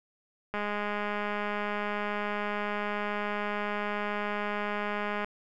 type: click train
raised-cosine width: 0.5 ms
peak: -18 dBFS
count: 975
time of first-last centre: 0.54-5.245 s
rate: 207 Hz
effects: none